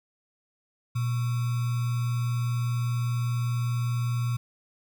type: tone with sample-and-hold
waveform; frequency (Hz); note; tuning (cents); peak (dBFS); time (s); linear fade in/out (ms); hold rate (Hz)
sine; 120; B2; -49; -24; 0.95-4.37; 10; 1225
effects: none